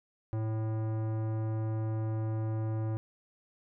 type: tone with tanh clipping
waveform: sine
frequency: 110.1 Hz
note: A2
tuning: 2 cents sharp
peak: -32 dBFS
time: 0.33-2.97 s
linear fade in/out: 0 ms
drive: 17 dB
effects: none

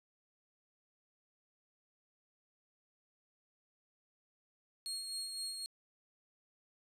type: tone with tremolo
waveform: 30% pulse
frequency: 4272 Hz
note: C8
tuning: 35 cents sharp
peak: -35 dBFS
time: 4.86-5.66 s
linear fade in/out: 0 ms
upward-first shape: sine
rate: 3.9 Hz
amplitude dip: 40%
effects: resampled to 32000 Hz + 11-bit

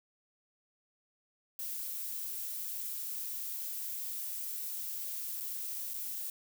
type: noise with dropouts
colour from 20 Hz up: violet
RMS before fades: -39 dBFS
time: 1.59-6.3 s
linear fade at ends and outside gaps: 1 ms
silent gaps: 5.402-5.407 / 5.936-5.941 s
effects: none

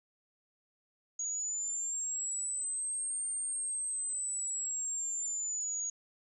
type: linear two-way sweep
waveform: sine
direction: up then down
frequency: 6680 to 8750 to 6680 Hz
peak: -33 dBFS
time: 1.19-5.9 s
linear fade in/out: 5 ms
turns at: 3.29 s
effects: none

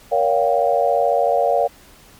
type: chord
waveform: sine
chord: G half-diminished seventh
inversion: first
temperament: just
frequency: 470.4 / 564.5 / 705.6 / 784 Hz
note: Bb4 / Db5 / F5 / G5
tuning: +16 / +31 / +18 / 0 cents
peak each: -21 / -18 / -18 / -23 dBFS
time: 0.11-1.68 s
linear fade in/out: 20 ms
effects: pink hiss -47 dBFS RMS until 2.19 s + MP3 96 kbps

